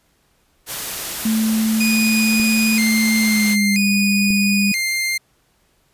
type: noise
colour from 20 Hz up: white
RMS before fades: -26 dBFS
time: 0.66-3.57 s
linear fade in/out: 50 ms
type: tone with pitch glide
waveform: sine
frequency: 220.3 to 200.9 Hz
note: A3 to G3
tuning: +2 to +43 cents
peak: -15 dBFS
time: 1.25-4.72 s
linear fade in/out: 5 ms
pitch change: -159 cents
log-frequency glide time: 3.18-3.71 s
type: tone with vibrato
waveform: sawtooth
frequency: 2279 Hz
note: C#7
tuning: 47 cents sharp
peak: -15 dBFS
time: 1.8-5.18 s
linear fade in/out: 10 ms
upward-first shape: square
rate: 0.51 Hz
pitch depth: 140 cents each way
type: clicks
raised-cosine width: 3 ms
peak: -17 dBFS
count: 2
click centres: 2.399 / 4.305 s
effects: pink hiss -61 dBFS RMS until 5.93 s + resampled to 32000 Hz